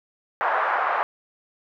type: band-pass noise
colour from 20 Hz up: white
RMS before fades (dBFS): -23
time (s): 0.41-1.03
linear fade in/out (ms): 0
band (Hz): 620 to 1400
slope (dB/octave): 24
effects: none